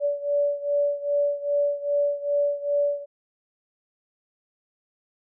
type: beating tone pair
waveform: sine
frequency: 575 / 577.5 Hz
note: D5 / D5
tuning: -37 / -29 cents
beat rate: 2.5 Hz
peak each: -23 / -26 dBFS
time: 0-3.06 s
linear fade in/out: 50 ms
effects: none